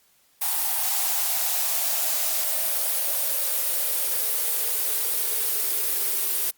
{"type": "noise with high-pass filter sweep", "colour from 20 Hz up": "blue", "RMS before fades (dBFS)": -24, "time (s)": [0.41, 6.51], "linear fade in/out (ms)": 10, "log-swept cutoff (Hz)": [820, 370], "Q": 5.4, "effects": ["white hiss -62 dBFS RMS until 6.57 s", "Opus 48 kbps"]}